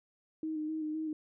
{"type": "tone with vibrato", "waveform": "sine", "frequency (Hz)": 311.1, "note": "D#4", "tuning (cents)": 0, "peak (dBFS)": -33, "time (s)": [0.43, 1.13], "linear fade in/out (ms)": 2, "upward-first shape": "square", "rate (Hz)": 3.9, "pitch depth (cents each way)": 24, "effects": []}